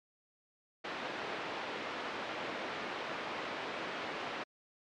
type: band-pass noise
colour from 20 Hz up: pink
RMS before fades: -40 dBFS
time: 0.84-4.44 s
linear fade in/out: 10 ms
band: 360 to 3100 Hz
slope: 12 dB/octave
effects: low-pass 5000 Hz 12 dB/octave + MP3 96 kbps